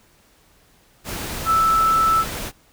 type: tone in noise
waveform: sine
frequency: 1318.5 Hz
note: E6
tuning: in tune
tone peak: -14 dBFS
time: 1.45-2.25 s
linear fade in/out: 50 ms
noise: pink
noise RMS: -29 dBFS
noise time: 1.04-2.52 s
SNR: +12 dB
effects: pink hiss -56 dBFS RMS until 2.72 s